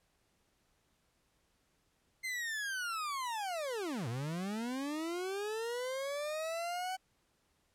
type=linear two-way sweep; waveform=40% pulse; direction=down then up; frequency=2093 to 110 to 758 Hz; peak=-35 dBFS; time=2.23-6.97 s; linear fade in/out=20 ms; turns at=4.08 s; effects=pink hiss -75 dBFS RMS until 7.74 s + low-pass 12000 Hz 12 dB/octave